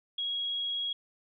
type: tone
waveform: sine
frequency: 3308 Hz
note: G#7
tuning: 8 cents flat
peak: -30 dBFS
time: 0.18-0.93 s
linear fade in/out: 5 ms
effects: none